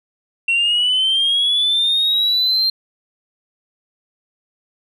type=linear sweep; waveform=sine; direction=up; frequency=2714 to 4186 Hz; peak=-12 dBFS; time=0.48-2.7 s; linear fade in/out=5 ms; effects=tanh soft clip ceiling -11 dBFS